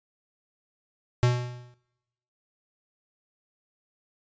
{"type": "tone with exponential decay", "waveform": "square", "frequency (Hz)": 122.8, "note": "B2", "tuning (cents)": -9, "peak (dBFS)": -17, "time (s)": [1.23, 1.74], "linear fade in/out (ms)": 0, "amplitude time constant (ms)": 110, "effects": ["noise-tail reverb RT60 1.0 s tail -21 dB re dry", "resampled to 16000 Hz"]}